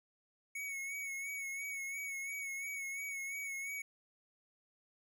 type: tone with vibrato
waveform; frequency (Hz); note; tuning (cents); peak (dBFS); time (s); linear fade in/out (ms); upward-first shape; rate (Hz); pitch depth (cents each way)
square; 2217; C#7; 0; -40; 0.55-3.82; 5; sine; 2.9; 40
effects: none